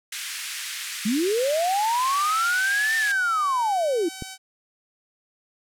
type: band-pass noise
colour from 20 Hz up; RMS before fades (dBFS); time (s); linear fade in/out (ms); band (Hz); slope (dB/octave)
pink; -33; 0.12-3.12; 5; 1700 to 12000; 24
type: linear two-way sweep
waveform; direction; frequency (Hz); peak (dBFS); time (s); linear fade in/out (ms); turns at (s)
sine; up then down; 194.6 to 1814 to 308.5; -20; 1.05-4.09; 10; 2.96
type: tone with pitch glide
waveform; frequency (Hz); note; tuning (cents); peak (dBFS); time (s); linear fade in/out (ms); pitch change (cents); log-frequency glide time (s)
5% pulse; 779 to 761.6; G5 to F#5; -11 to +50; -24; 2.02-4.38; 50; -39; 2.27-2.39
type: click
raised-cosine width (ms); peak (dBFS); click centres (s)
3; -19; 4.223
effects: none